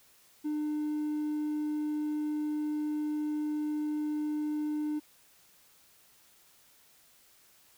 triangle tone, 301.2 Hz, D4, 44 cents sharp, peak -27 dBFS, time 0.44-5 s, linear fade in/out 20 ms, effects tanh soft clip ceiling -24 dBFS + white hiss -62 dBFS RMS until 7.77 s

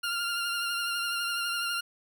20% pulse tone with vibrato, 1396.9 Hz, F6, in tune, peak -24 dBFS, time 0.03-1.81 s, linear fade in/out 10 ms, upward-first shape triangle, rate 12 Hz, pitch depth 32 cents each way, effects none

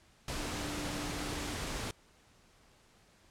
sine tone in noise, 293.7 Hz, D4, in tune, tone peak -42 dBFS, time 0.37-1.54 s, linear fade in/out 2 ms, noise pink, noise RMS -38 dBFS, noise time 0.28-1.91 s, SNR -7 dB, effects pink hiss -64 dBFS RMS until 3.3 s + low-pass 9000 Hz 12 dB/octave

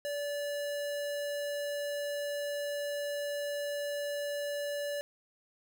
square tone, 578 Hz, D5, 28 cents flat, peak -34 dBFS, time 0.05-5.01 s, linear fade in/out 0 ms, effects none

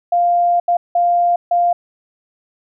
sine tone bursts at uneven times, 698.5 Hz, F5, in tune, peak -11 dBFS, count 4, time 0.12-0.6 / 0.68-0.77 / 0.95-1.36 / 1.51-1.73 s, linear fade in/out 5 ms, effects none

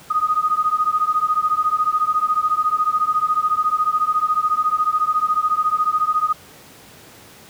sine beating tone pair, 1237 / 1251 Hz, D#6 / D#6, -10 / +9 cents, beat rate 14 Hz, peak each -19 dBFS, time 0.1-6.33 s, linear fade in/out 10 ms, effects pink hiss -44 dBFS RMS until 7.49 s + high-pass 100 Hz 12 dB/octave

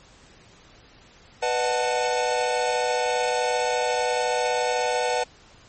square chord, B dominant seventh, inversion none, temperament equal with one note detuned, 493.9 / 608 / 740 / 880 Hz, B4 / D#5 / F#5 / A5, 0 / -40 / 0 / 0 cents, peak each -26 / -30 / -28 / -29 dBFS, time 1.42-5.24 s, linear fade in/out 10 ms, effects pink hiss -52 dBFS RMS until 5.68 s + MP3 32 kbps

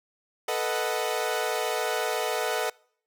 sawtooth chord, B dominant seventh, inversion third, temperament equal, 440 / 493.9 / 622.3 / 740 Hz, A4 / B4 / D#5 / F#5, 0 / 0 / 0 / 0 cents, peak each -27 / -28 / -28 / -28 dBFS, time 0.48-2.7 s, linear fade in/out 5 ms, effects noise-tail reverb RT60 0.6 s tail -26 dB re dry

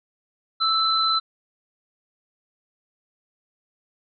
sine tone pair together, 1318.5 / 4036 Hz, E6 / B7, 0 / +37 cents, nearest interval octave + perfect fifth, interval 1937 cents, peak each -21 dBFS, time 0.6-1.2 s, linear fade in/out 20 ms, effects none

